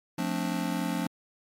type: chord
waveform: square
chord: D minor seventh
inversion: first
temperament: just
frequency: 176.2 / 220.2 / 264.3 / 293.7 Hz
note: F3 / A3 / C4 / D4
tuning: +16 / +2 / +18 / 0 cents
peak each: -33 / -35 / -35 / -35 dBFS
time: 0.18-1.07 s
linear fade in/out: 5 ms
effects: MP3 64 kbps